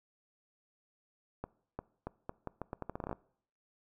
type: accelerating click train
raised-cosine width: 1 ms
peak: -24 dBFS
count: 16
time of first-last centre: 1.44-3.128 s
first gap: 350 ms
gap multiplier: 0.8
effects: noise-tail reverb RT60 0.6 s tail -22 dB re dry